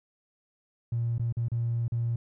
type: tone with dropouts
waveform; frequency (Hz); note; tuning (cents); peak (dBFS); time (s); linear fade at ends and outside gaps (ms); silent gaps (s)
triangle; 117.2; A#2; +10; -22; 0.92-2.16; 5; 1.182-1.195 / 1.325-1.369 / 1.484-1.517 / 1.881-1.92
effects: tanh soft clip ceiling -23 dBFS